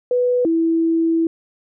sine tone pair in turn, 493.9 / 328.7 Hz, B4 / E4, 0 / -5 cents, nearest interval perfect fifth, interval 705 cents, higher first, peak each -14 dBFS, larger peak neither, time 0.11-0.45 / 0.45-1.27 s, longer second, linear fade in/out 2 ms, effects none

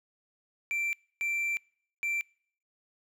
triangle tone bursts at uneven times, 2349 Hz, D7, in tune, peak -27 dBFS, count 3, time 0.71-0.93 / 1.21-1.57 / 2.03-2.21 s, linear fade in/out 0 ms, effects noise-tail reverb RT60 0.6 s tail -26 dB re dry

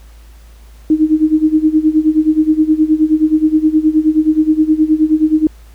sine tone with tremolo, 311 Hz, D#4, 1 cent flat, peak -5 dBFS, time 0.9-5.47 s, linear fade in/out 2 ms, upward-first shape sine, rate 9.5 Hz, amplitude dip 85%, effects added 55 Hz sine -36 dBFS peak until 5.74 s + pink hiss -49 dBFS RMS until 5.74 s

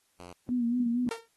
5% pulse tone, 88.5 Hz, F2, 23 cents sharp, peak -33 dBFS, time 0.19-0.33 s, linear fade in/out 5 ms
sine tone with vibrato, 240.9 Hz, B3, 43 cents flat, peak -25 dBFS, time 0.49-1.09 s, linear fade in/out 0 ms, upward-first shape sine, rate 4.3 Hz, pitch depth 58 cents each way
sawtooth tone with exponential decay, 457.3 Hz, A#4, 33 cents flat, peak -26 dBFS, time 1.11-1.28 s, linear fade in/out 2 ms, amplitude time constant 36 ms
effects white hiss -71 dBFS RMS until 1.36 s + AAC 32 kbps

